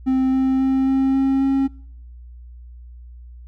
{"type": "tone with pitch steps", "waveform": "triangle", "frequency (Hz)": [261.6, 263.4, 265.3, 267.1, 269, 270.8], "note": ["C4", "C4", "C4", "C4", "C4", "C#4"], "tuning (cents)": [0, 12, 24, 36, 48, -40], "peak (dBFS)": -13, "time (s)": [0.06, 1.68], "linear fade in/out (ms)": 20, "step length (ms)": 270, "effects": ["noise-tail reverb RT60 0.7 s tail -26 dB re dry", "added 60 Hz sine -37 dBFS peak until 3.47 s"]}